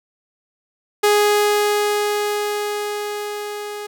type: tone with level ramp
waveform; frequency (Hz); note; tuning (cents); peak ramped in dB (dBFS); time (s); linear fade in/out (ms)
sawtooth; 415.3; G#4; 0; -8 to -24; 1.03-3.87; 10
effects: none